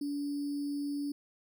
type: tone with sample-and-hold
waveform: sine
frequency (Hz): 286.9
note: D4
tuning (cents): -40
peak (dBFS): -32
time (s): 0.01-1.12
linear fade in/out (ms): 5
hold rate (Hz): 4900
effects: none